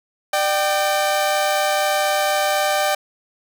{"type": "tone pair together", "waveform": "sawtooth", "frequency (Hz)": [599, 777.3], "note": ["D5", "G5"], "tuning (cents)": [34, -15], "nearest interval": "perfect fourth", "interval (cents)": 451, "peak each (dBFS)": -16, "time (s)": [0.33, 2.95], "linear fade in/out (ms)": 5, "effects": []}